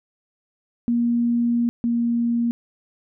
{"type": "tone pair in turn", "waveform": "sine", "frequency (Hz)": [236.9, 235.4], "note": ["A#3", "A#3"], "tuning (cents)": [28, 17], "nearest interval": "unison", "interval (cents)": 11, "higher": "first", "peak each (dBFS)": [-17, -18], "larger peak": "first", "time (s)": [[0.88, 1.69], [1.84, 2.51]], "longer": "first", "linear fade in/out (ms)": 0, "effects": []}